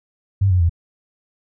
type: tone with pitch steps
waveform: sine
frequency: 98 / 90.91 / 84.33 Hz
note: G2 / F#2 / E2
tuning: 0 / -30 / +40 cents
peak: -12 dBFS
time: 0.41-0.695 s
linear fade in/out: 10 ms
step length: 95 ms
effects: none